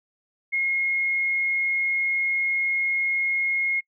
sine tone, 2154 Hz, C7, 50 cents sharp, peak -21 dBFS, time 0.52-3.81 s, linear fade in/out 20 ms, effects noise-tail reverb RT60 0.1 s tail -26 dB re dry

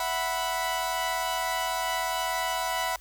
sawtooth chord, E suspended second, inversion none, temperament equal, 659.3 / 740 / 987.8 Hz, E5 / F#5 / B5, 0 / 0 / 0 cents, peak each -30 / -28 / -26 dBFS, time 0-2.96 s, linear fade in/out 2 ms, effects added 50 Hz sine -50 dBFS peak until 3 s + white hiss -56 dBFS RMS until 3 s

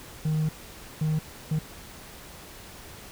triangle tone bursts at uneven times, 155.56 Hz, D#3, in tune, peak -20 dBFS, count 3, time 0.25-0.49 / 1.01-1.19 / 1.51-1.59 s, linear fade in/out 5 ms, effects tanh soft clip ceiling -16 dBFS + pink hiss -45 dBFS RMS until 3.11 s

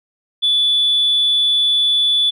sine tone, 3460 Hz, A7, 30 cents flat, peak -11 dBFS, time 0.42-2.31 s, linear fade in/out 20 ms, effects tanh soft clip ceiling -8 dBFS

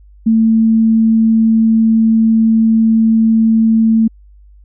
sine tone, 223.5 Hz, A3, 27 cents sharp, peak -7 dBFS, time 0.26-4.08 s, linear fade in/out 10 ms, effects added 50 Hz sine -39 dBFS peak until 4.64 s

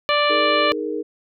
harmonic tone, 587.3 Hz, D5, in tune, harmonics 1 / 2 / 3 / 4 / 5 / 6 / 7, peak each -20 / -20 / -26 / -24 / -25 / -31 / -29 dBFS, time 0.09-0.72 s, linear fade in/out 0 ms
sine chord, D# suspended fourth, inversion none, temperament just, 311.1 / 414.8 / 466.7 Hz, D#4 / G#4 / A#4, 0 / -2 / +2 cents, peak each -27 dBFS, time 0.29-1.03 s, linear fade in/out 20 ms
effects none

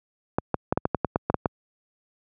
clicks, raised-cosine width 1 ms, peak -7 dBFS, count 11, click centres 0.385 / 0.543 / 0.725 / 0.775 / 0.854 / 0.947 / 1.047 / 1.159 / 1.3 / 1.343 / 1.458 s, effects high-pass 80 Hz 12 dB/octave

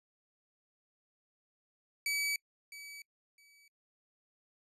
sawtooth tone with echo, 2286 Hz, D7, 47 cents flat, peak -28 dBFS, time 2.06-2.36 s, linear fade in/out 2 ms, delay 660 ms, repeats 2, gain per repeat -15 dB, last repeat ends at 3.68 s, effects noise-tail reverb RT60 0.1 s tail -26 dB re dry + resampled to 32000 Hz

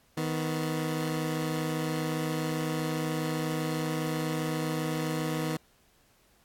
20% pulse tone pair together, 157.49 / 250 Hz, D#3 / B3, +21 / +21 cents, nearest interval minor sixth, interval 800 cents, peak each -25 / -30 dBFS, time 0.17-5.57 s, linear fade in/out 5 ms, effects pink hiss -65 dBFS RMS until 6.44 s + AAC 64 kbps

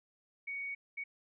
sine tone bursts at uneven times, 2236 Hz, C#7, 14 cents sharp, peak -37 dBFS, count 2, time 0.47-0.75 / 0.97-1.04 s, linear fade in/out 10 ms, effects none

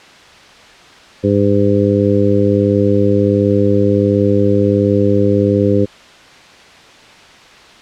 harmonic tone, 101.4 Hz, G#2, 41 cents flat, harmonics 1 / 2 / 3 / 4 / 5, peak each -16 / -16 / -16 / -16 / -16 dBFS, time 1.23-5.86 s, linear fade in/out 20 ms, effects white hiss -40 dBFS RMS until 7.81 s + low-pass 4000 Hz 12 dB/octave

